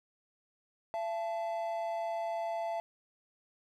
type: tone pair together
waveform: triangle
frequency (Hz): 676 / 873.6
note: E5 / A5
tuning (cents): +43 / -13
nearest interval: major third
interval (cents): 444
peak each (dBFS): -32 / -37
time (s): 0.94-2.8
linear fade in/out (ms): 0
effects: none